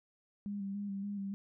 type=tone with vibrato; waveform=sine; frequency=200 Hz; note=G3; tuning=35 cents sharp; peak=-36 dBFS; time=0.46-1.34 s; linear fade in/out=0 ms; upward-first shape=square; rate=3.5 Hz; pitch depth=28 cents each way; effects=none